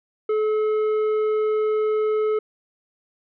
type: tone with tanh clipping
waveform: sine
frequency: 430 Hz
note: A4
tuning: 40 cents flat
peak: -20 dBFS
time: 0.29-2.39 s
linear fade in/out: 5 ms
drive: 8 dB
effects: none